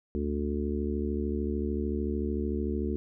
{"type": "harmonic tone", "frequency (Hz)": 73.42, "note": "D2", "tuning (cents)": 0, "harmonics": [1, 3, 4, 5, 6], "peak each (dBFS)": [-32, -33, -36, -34, -39], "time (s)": [0.15, 2.96], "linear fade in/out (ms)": 0, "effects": []}